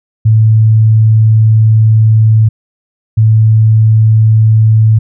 sine tone pair in turn, 110 / 110 Hz, A2 / A2, 0 / 0 cents, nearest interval unison, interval 0 cents, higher neither, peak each -3 dBFS, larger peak neither, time 0.25-2.49 / 3.17-4.99 s, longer first, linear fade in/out 10 ms, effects none

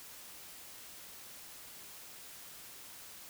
silence, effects white hiss -51 dBFS RMS until 3.29 s

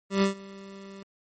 25% pulse tone with ADSR envelope, 196 Hz, G3, in tune, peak -15 dBFS, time 0.1-1.03 s, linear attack 120 ms, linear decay 120 ms, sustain -23 dB, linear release 4 ms, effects MP3 32 kbps

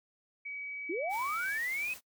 sine tone with pitch glide, 2273 to 2286 Hz, C#7 to D7, +43 to -47 cents, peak -38 dBFS, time 0.45-1.58 s, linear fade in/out 10 ms, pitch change +10 cents, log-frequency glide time 0.61-1.21 s
sine linear sweep, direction up, 297 to 2580 Hz, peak -32 dBFS, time 0.89-1.94 s, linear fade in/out 10 ms
white noise, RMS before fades -48 dBFS, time 1.09-2.01 s, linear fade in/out 50 ms
effects noise-tail reverb RT60 0.1 s tail -22 dB re dry

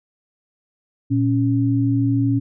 sine tone pair together, 116.54 / 277.2 Hz, A#2 / C#4, 0 / 0 cents, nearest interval octave + minor third, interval 1500 cents, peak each -18 dBFS, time 1.1-2.4 s, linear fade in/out 20 ms, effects none

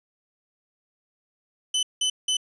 sawtooth tone bursts, 3022 Hz, F#7, 36 cents sharp, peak -18 dBFS, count 3, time 1.74-2.37 s, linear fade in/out 5 ms, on 90 ms, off 180 ms, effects resampled to 22050 Hz

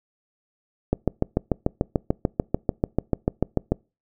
click train, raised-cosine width 2 ms, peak -6 dBFS, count 20, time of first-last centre 0.93-3.72 s, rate 6.81 Hz, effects noise-tail reverb RT60 0.3 s tail -26 dB re dry

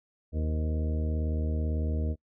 harmonic tone with a mistuned harmonic, 78 Hz, D#2, 5 cents sharp, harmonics 1 / 2 / 3 / 4 / 5 / 6 / 7 / 8, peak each -27 / -39 / -37 / -41 / -48 / -42 / -50 / -45 dBFS, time 0.32-2.16 s, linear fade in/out 50 ms, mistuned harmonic 7, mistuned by -62 cents, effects noise-tail reverb RT60 0.1 s tail -25 dB re dry

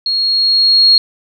sine tone with level ramp, 4290 Hz, C8, 42 cents sharp, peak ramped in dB -13 to -4 dBFS, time 0.06-0.98 s, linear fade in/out 2 ms, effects none

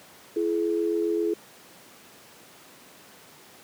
sine tone pair together, 336.6 / 424.1 Hz, E4 / G#4, +36 / +36 cents, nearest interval major third, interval 400 cents, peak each -25 / -25 dBFS, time 0.36-1.34 s, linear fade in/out 5 ms, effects pink hiss -50 dBFS RMS until 3.63 s + high-pass 200 Hz 12 dB/octave

